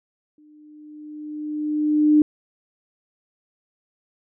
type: tone with exponential growth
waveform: sine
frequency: 301.5 Hz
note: D4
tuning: 46 cents sharp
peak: -10 dBFS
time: 0.38-2.22 s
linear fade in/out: 2 ms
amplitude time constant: 400 ms
effects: none